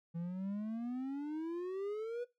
triangle exponential sweep, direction up, 165.3 to 493.9 Hz, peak -35 dBFS, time 0.14-2.25 s, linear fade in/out 20 ms, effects noise-tail reverb RT60 0.2 s tail -17 dB re dry

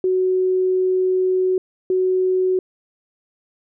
sine tone pair in turn, 371.4 / 371.4 Hz, F#4 / F#4, +7 / +7 cents, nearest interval unison, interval 0 cents, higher neither, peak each -15 dBFS, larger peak neither, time 0.04-1.58 / 1.9-2.59 s, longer first, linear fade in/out 2 ms, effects none

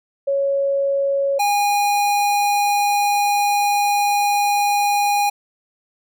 sine / square tone pair in turn, 554.4 / 817.8 Hz, C#5 / G#5, 0 / -27 cents, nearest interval perfect fifth, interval 673 cents, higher second, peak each -16 dBFS, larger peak neither, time 0.27-1.39 / 1.39-5.3 s, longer second, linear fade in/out 10 ms, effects none

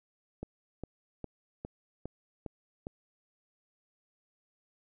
click train, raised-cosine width 2 ms, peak -25 dBFS, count 7, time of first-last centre 0.43-2.869 s, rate 2.46 Hz, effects none

